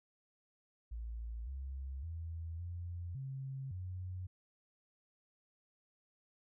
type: tone with pitch steps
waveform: sine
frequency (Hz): 56.9 / 67.1 / 82.4 / 87 / 134.2 / 91.6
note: A#1 / C2 / E2 / F2 / C3 / F#2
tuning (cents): -41 / +44 / 0 / -6 / +44 / -17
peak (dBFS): -40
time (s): 0.91-4.27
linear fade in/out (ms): 10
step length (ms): 560
effects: none